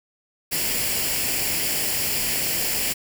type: noise with comb filter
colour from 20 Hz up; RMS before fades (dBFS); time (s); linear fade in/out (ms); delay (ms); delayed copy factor
white; -24; 0.51-2.94; 20; 0.4; +0.6
effects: none